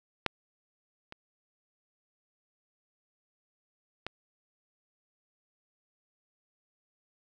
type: clicks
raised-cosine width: 0.3 ms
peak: -10 / -27 / -19 dBFS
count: 3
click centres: 0.263 / 1.124 / 4.066 s
effects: none